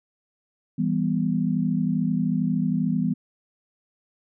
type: chord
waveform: sine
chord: E minor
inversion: none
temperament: just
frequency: 164.81 / 197.78 / 247.2 Hz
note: E3 / G3 / B3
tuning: 0 / +16 / +2 cents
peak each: -25 dBFS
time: 0.78-3.14 s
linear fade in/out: 10 ms
effects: none